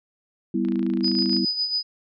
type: chord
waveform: sine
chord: E minor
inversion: first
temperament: equal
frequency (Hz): 196 / 246.9 / 329.6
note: G3 / B3 / E4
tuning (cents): 0 / 0 / 0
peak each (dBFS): -25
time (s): 0.54-1.45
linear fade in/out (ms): 5
type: click train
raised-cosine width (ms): 0.3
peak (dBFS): -26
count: 21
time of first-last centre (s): 0.65-1.367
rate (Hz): 27.9
type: tone with tremolo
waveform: sine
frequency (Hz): 4978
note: D#8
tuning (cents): 0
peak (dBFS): -20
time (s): 1.03-1.83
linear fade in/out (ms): 20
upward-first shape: sine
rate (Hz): 7.2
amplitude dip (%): 60
effects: none